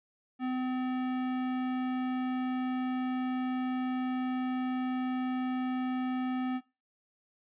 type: tone with hard clipping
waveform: sine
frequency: 255.3 Hz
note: C4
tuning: 42 cents flat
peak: -32 dBFS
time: 0.39-6.61 s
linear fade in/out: 50 ms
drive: 17 dB
effects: noise-tail reverb RT60 0.3 s tail -21 dB re dry + resampled to 8000 Hz